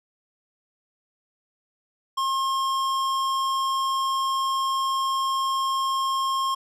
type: tone with hard clipping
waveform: sine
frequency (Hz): 1071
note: C6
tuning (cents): +40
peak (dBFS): -24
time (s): 2.17-6.55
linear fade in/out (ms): 10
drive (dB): 14
effects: none